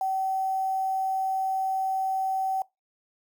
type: tone with quantisation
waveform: sine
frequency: 765 Hz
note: G5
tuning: 42 cents flat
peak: -24 dBFS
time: 0.01-2.62 s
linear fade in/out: 2 ms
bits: 8
effects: noise-tail reverb RT60 0.2 s tail -22 dB re dry